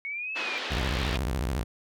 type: linear two-way sweep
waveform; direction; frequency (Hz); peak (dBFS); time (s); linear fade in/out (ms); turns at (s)
sine; up then down; 2200 to 2637 to 2348; -31; 0.05-0.58; 0; 0.35
type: band-pass noise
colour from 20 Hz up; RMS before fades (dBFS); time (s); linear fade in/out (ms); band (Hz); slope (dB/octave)
white; -34; 0.35-1.18; 20; 270 to 3800; 24
type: tone with vibrato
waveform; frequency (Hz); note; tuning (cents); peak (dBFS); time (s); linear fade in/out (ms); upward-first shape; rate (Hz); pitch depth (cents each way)
sawtooth; 63.3; B1; +43; -23; 0.7-1.64; 20; square; 14; 260
effects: none